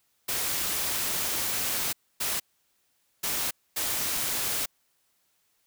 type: noise bursts at uneven times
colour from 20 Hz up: white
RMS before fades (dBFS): -29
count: 4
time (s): 0.28-1.93 / 2.2-2.4 / 3.23-3.51 / 3.76-4.66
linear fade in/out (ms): 10
effects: white hiss -71 dBFS RMS until 5.66 s